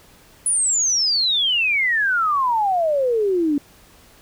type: exponential sweep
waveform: sine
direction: down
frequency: 10070 to 280 Hz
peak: -16 dBFS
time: 0.46-3.58 s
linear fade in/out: 2 ms
effects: pink hiss -50 dBFS RMS until 4.21 s